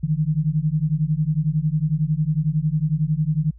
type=beating tone pair; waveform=sine; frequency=148.7 / 159.7 Hz; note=D3 / D#3; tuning=+22 / +45 cents; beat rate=11 Hz; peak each=-21 dBFS; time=0.03-3.51 s; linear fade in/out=10 ms; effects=added 56 Hz sine -41 dBFS peak until 3.58 s